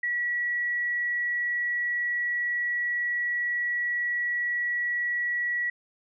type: tone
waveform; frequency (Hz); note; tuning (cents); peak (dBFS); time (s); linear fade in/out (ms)
sine; 1933; B6; -38; -25; 0.03-5.7; 5
effects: none